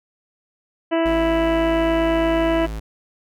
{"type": "harmonic tone", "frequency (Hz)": 329.6, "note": "E4", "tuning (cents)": 0, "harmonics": [1, 2, 3, 4, 5, 6, 7, 8, 9], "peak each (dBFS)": [-19, -20, -28, -34, -33, -34, -39, -37, -36], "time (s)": [0.91, 2.67], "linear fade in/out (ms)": 20}
{"type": "tone", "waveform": "square", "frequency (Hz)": 54.2, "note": "A1", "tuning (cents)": -25, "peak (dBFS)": -27, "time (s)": [1.05, 2.8], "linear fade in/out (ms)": 10}
{"effects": []}